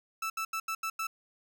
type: tone bursts at uneven times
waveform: 30% pulse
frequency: 1318.5 Hz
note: E6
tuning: in tune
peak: -29 dBFS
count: 6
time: 0.22-0.3 / 0.37-0.45 / 0.53-0.6 / 0.68-0.75 / 0.83-0.9 / 0.99-1.07 s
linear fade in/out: 5 ms
effects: none